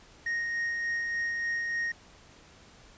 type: tone with tremolo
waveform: triangle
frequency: 1864.7 Hz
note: A#6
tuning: in tune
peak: -26 dBFS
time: 0.26-1.92 s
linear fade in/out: 5 ms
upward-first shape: sine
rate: 3.4 Hz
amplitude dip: 25%
effects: pink hiss -55 dBFS RMS until 2.97 s + resampled to 16000 Hz